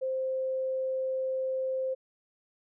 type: tone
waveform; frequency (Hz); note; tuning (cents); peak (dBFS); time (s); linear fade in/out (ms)
sine; 523.3; C5; 0; -28; 0.01-1.95; 20
effects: none